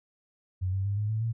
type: tone with pitch steps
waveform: sine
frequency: 92.5 / 96.48 / 100.64 / 104.97 / 109.49 / 114.21 Hz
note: F#2 / G2 / G2 / G#2 / A2 / A#2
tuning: 0 / -27 / +46 / +19 / -8 / -35 cents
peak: -26 dBFS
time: 0.61-1.33 s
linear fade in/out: 20 ms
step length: 120 ms
effects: none